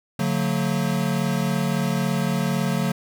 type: tone cluster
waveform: square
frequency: 143.9 / 181.8 / 225.5 Hz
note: D3 / F#3 / A3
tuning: -35 / -30 / +43 cents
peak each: -26 / -25 / -27 dBFS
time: 0.19-2.92 s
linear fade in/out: 5 ms
effects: none